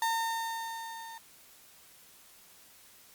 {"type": "tone with level ramp", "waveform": "35% pulse", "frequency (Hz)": 910, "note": "A#5", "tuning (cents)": -42, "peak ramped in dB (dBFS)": [-25, -42], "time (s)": [0.02, 1.18], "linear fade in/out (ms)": 2, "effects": ["white hiss -57 dBFS RMS until 3.14 s", "Opus 48 kbps"]}